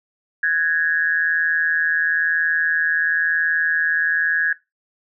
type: tone with amplitude modulation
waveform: sine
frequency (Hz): 1661.2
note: G#6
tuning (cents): 0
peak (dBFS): -12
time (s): 0.43-4.53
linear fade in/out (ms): 5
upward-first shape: sine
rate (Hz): 161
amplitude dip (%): 80
effects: noise-tail reverb RT60 0.2 s tail -18 dB re dry